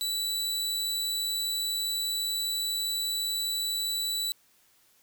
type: tone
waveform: sawtooth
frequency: 3951 Hz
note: B7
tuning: in tune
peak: -25 dBFS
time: 0.01-4.32 s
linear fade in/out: 0 ms
effects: white hiss -64 dBFS RMS until 5.02 s